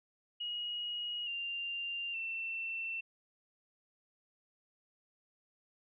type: tone with pitch steps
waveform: sine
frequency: 2893 / 2788 / 2687 Hz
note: F#7 / F7 / E7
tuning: -40 / -4 / +33 cents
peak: -36 dBFS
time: 0.4-3.01 s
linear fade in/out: 10 ms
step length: 870 ms
effects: none